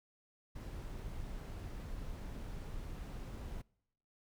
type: noise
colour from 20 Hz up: brown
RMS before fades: -44 dBFS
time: 0.55-3.62 s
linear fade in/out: 10 ms
effects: noise-tail reverb RT60 0.8 s tail -26 dB re dry